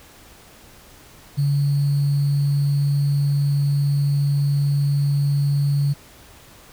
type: tone with sample-and-hold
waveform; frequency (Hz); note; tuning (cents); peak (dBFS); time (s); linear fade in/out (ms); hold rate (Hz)
sine; 142.2; C#3; +45; -16; 1.37-5.94; 20; 4410
effects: pink hiss -47 dBFS RMS until 6.72 s

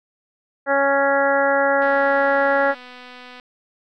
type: harmonic tone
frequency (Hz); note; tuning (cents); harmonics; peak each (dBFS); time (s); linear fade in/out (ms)
277.6; C#4; +3; 1 / 2 / 3 / 4 / 5 / 6 / 7; -28 / -18 / -22 / -29 / -23 / -23 / -28; 0.66-2.75; 50
type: click train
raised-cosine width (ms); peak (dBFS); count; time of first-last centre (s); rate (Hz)
0.3; -25; 394; 1.82-3.398; 249
effects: none

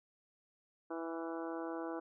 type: harmonic tone with a mistuned harmonic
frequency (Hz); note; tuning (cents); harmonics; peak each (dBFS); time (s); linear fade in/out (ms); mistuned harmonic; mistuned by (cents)
164.81; E3; 0; 2 / 3 / 4 / 5 / 6 / 7 / 8 / 9; -41 / -45 / -47 / -49 / -51 / -52 / -53 / -54; 0.9-2; 10; 8; +28
effects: none

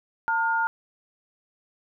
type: tone pair together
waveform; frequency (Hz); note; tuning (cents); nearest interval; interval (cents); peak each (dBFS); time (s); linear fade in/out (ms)
sine; 903.7 / 1420; A5 / F6; +46 / +28; minor sixth; 782; -24; 0.28-0.67; 0
effects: none

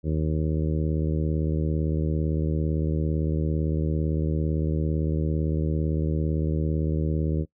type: harmonic tone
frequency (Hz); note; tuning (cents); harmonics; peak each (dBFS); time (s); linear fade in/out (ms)
77.78; D#2; 0; 1 / 2 / 3 / 4 / 5 / 6 / 7; -26 / -26 / -34 / -32 / -35 / -37 / -39; 0.03-7.46; 50
effects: noise-tail reverb RT60 0.1 s tail -22 dB re dry

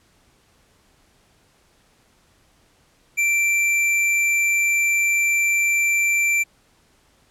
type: tone with tanh clipping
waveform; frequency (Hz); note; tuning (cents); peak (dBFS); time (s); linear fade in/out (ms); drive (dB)
sine; 2349; D7; 0; -18; 3.17-6.44; 20; 17
effects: pink hiss -59 dBFS RMS until 7.3 s + low-pass 11000 Hz 12 dB/octave

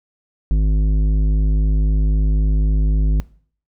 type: tone with tanh clipping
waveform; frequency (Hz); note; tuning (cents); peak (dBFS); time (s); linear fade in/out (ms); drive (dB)
sine; 51.91; G#1; 0; -14; 0.51-3.2; 0; 11
effects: noise-tail reverb RT60 0.5 s tail -21 dB re dry

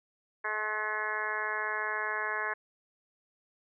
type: harmonic tone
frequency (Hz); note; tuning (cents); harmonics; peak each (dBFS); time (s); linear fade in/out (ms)
213.8; A3; -49; 2 / 3 / 4 / 5 / 6 / 7 / 8 / 9 / 10; -42 / -43 / -41 / -37 / -44 / -39 / -34 / -42 / -43; 0.44-2.54; 10
effects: none

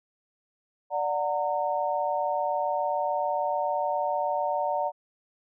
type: chord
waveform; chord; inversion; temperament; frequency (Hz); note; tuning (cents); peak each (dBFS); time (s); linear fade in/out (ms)
sine; D augmented; none; just; 587.3 / 734.2 / 917.7; D5 / F#5 / A#5; 0 / -14 / -27; -29; 0.9-4.92; 50
effects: none

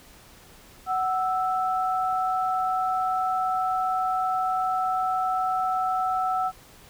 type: tone pair together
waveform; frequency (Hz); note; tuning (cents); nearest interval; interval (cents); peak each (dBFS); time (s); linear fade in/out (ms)
sine; 746.3 / 1318.5; F#5 / E6; +15 / 0; minor seventh; 985; -24 / -27; 0.86-6.52; 50
effects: pink hiss -51 dBFS RMS until 6.89 s

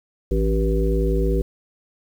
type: harmonic tone with a mistuned harmonic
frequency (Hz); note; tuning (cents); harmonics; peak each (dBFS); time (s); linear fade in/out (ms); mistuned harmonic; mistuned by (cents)
55; A1; 0; 1 / 3 / 5 / 7 / 9; -19 / -26 / -29 / -24 / -27; 0.31-1.42; 5; 9; -45
effects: 8-bit

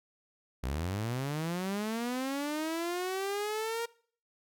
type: linear sweep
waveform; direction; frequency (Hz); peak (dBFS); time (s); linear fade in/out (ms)
sawtooth; up; 59.2 to 470; -28; 0.63-3.86; 10
effects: noise-tail reverb RT60 0.5 s tail -22 dB re dry

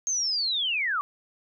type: linear sweep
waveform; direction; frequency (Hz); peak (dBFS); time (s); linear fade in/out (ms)
sine; down; 6460 to 1108.7; -24; 0.07-1.01; 0
effects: none

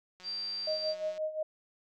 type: click train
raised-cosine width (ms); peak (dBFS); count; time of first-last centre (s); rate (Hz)
0.2; -36; 180; 0.2-1.178; 183
type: tone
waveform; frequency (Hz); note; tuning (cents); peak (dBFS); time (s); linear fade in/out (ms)
sine; 4699; D8; 0; -34; 0.23-0.95; 50
type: tone with tremolo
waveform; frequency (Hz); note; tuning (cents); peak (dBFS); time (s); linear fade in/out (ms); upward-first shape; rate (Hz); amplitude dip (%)
sine; 622.3; D#5; 0; -29; 0.67-1.43; 5; sine; 5.7; 75
effects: none

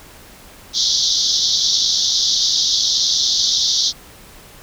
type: band-pass noise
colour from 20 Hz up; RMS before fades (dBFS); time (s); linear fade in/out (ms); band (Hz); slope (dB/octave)
pink; -17; 0.73-3.93; 50; 3400 to 6200; 96
effects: pink hiss -42 dBFS RMS until 4.62 s

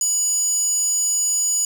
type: tone with high-pass filter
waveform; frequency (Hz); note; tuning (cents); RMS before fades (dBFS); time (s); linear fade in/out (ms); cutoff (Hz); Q
square; 982; B5; -10; -20; 0.01-1.65; 2; 7000; 8.3
effects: none

